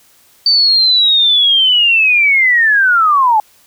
sine linear sweep, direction down, 4601 to 830.6 Hz, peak -7 dBFS, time 0.46-3.4 s, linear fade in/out 2 ms, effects white hiss -49 dBFS RMS until 3.66 s

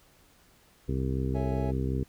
harmonic tone, 65.41 Hz, C2, in tune, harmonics 1 / 2 / 3 / 4 / 5 / 6 / 7, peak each -31 / -31 / -37 / -35 / -41 / -37 / -42 dBFS, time 0.88-2.04 s, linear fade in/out 10 ms
triangle chord, A major seventh, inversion none, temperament equal, 440 / 554.4 / 659.3 / 830.6 Hz, A4 / C#5 / E5 / G#5, 0 / 0 / 0 / 0 cents, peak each -38 dBFS, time 1.34-1.72 s, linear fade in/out 20 ms
effects pink hiss -61 dBFS RMS until 2.08 s

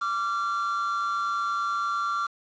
triangle tone pair together, 1165.3 / 1374 Hz, D6 / F6, -14 / -29 cents, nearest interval minor third, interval 285 cents, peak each -26 dBFS, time 0.01-2.27 s, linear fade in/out 10 ms, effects resampled to 16000 Hz + 8-bit

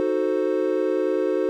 triangle chord, D# diminished seventh, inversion none, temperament equal, 311.1 / 370 / 440 / 523.3 Hz, D#4 / F#4 / A4 / C5, 0 / 0 / 0 / 0 cents, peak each -25 / -22 / -24 / -24 dBFS, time 0-1.49 s, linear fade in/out 0 ms, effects none

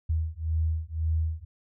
sine beating tone pair, 79.1 / 81 Hz, D#2 / E2, +29 / -30 cents, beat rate 1.9 Hz, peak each -28 dBFS, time 0.09-1.45 s, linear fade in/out 10 ms, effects none

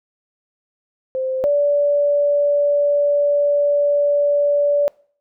sine tone pair in turn, 522 / 578 Hz, C5 / D5, -4 / -28 cents, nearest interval major second, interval 176 cents, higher second, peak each -19 / -13 dBFS, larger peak second, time 1.15-1.44 / 1.44-4.88 s, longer second, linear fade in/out 0 ms, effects noise-tail reverb RT60 0.5 s tail -24 dB re dry

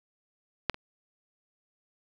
clicks, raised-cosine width 0.3 ms, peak -8 / -25 dBFS, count 2, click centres 0.697 / 0.744 s, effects none

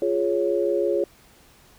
sine chord, Db major, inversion first, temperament equal, 349.2 / 415.3 / 554.4 Hz, F4 / Ab4 / Db5, 0 / 0 / 0 cents, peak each -24 dBFS, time 0.02-1.04 s, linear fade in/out 2 ms, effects pink hiss -54 dBFS RMS until 1.78 s

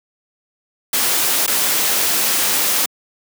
white noise with dropouts, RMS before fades -17 dBFS, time 0.93-2.86 s, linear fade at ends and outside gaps 5 ms, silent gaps 1.465-1.476 s, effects high-pass 200 Hz 12 dB/octave

